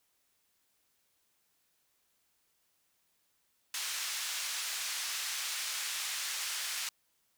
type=band-pass noise; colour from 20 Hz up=white; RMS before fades=-37 dBFS; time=3.74-6.89 s; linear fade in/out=2 ms; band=1400 to 7400 Hz; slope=12 dB/octave; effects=white hiss -75 dBFS RMS until 7.37 s